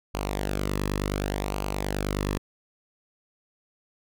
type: tone with flanger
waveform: sawtooth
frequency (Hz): 49.55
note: G1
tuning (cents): +19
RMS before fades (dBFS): -29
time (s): 0.14-2.38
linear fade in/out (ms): 10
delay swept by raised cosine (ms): 0.55 to 1.36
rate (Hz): 0.68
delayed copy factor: -0.6
effects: none

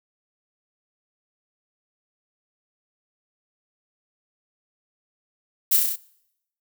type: noise with echo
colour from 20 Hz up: violet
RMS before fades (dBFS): -18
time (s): 5.71-5.77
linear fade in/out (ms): 10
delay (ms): 32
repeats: 6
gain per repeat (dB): -2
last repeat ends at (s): 5.962
effects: noise-tail reverb RT60 0.8 s tail -23 dB re dry

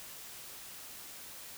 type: silence
effects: white hiss -48 dBFS RMS until 1.57 s

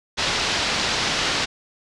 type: low-pass noise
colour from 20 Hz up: white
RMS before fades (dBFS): -23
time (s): 0.17-1.46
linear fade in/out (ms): 20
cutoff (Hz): 5200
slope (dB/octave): 24
effects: resampled to 24000 Hz

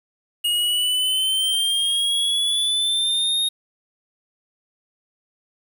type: exponential sweep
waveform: square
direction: up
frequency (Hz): 2865 to 3729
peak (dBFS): -19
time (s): 0.44-3.49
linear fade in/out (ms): 10
effects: 8-bit

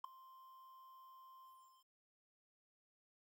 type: tone with ADSR envelope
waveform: triangle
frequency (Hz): 1046.5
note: C6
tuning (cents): 0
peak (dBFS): -35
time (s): 0.04-1.9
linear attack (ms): 5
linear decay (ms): 4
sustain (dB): -21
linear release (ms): 460
effects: 12-bit

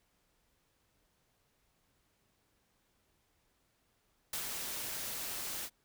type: noise with ADSR envelope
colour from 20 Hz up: white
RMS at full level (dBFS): -37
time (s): 4.33-5.7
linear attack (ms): 3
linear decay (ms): 96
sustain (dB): -3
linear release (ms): 59
effects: pink hiss -75 dBFS RMS until 5.84 s

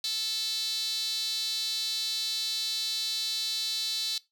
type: tone with high-pass filter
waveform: sawtooth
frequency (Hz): 440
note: A4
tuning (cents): 0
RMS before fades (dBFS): -31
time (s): 0.04-4.18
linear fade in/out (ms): 2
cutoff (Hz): 4100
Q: 7.9
effects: noise-tail reverb RT60 0.2 s tail -20 dB re dry

